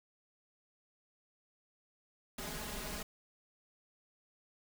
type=noise with comb filter; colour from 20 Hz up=pink; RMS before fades=-42 dBFS; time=2.38-3.03 s; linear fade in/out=5 ms; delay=4.8 ms; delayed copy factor=+0.95; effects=none